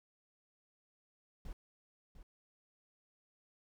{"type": "noise with echo", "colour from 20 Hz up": "brown", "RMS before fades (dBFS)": -44, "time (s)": [1.45, 1.53], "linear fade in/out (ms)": 2, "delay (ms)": 700, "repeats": 1, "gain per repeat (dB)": -10, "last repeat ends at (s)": 2.23, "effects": []}